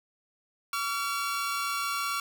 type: tone pair together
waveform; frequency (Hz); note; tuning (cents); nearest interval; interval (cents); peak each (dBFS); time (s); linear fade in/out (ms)
sawtooth; 1138 / 1373.3; C#6 / F6; +45 / -30; minor third; 325; -28; 0.73-2.2; 2
effects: 8-bit